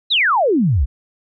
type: exponential sweep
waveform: sine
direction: down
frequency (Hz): 4186 to 55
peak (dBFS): -12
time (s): 0.1-0.86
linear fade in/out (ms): 20
effects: none